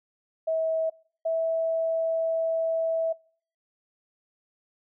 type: tone pair in turn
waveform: sine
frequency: 645 / 653.2 Hz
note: E5 / E5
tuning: -38 / -16 cents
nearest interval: unison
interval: 22 cents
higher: second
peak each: -23 dBFS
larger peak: neither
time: 0.47-0.9 / 1.25-3.13 s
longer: second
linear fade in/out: 10 ms
effects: noise-tail reverb RT60 0.5 s tail -24 dB re dry